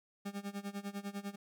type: tone with tremolo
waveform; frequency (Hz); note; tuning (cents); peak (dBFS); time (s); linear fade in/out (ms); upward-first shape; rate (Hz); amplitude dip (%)
40% pulse; 200.7; G3; +41; -36; 0.25-1.36; 10; sine; 10; 90
effects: none